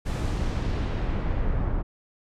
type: noise with low-pass filter sweep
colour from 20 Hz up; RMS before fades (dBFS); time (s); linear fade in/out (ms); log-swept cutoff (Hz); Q
brown; -26; 0.05-1.83; 20; 11000 to 1200; 0.83
effects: none